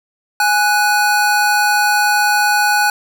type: tone pair together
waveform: square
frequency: 830.6 / 1480 Hz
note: G#5 / F#6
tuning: 0 / 0 cents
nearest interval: minor seventh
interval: 1000 cents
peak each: -15 dBFS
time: 0.4-2.9 s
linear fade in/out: 2 ms
effects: none